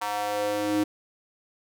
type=tone with high-pass filter sweep; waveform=square; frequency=103.83 Hz; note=G#2; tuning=in tune; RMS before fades=-27 dBFS; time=0.01-0.84 s; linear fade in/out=10 ms; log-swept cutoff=910 to 300 Hz; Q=3.3; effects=none